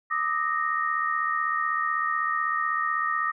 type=tone cluster; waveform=sine; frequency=1195 / 1271 / 1859 Hz; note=D6 / D#6 / A#6; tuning=+30 / +36 / -5 cents; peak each=-28 dBFS; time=0.1-3.32 s; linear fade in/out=20 ms; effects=none